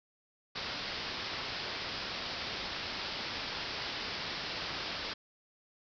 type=low-pass noise; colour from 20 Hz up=white; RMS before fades=-39 dBFS; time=0.55-5.14 s; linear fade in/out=10 ms; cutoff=5300 Hz; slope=96 dB/octave; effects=none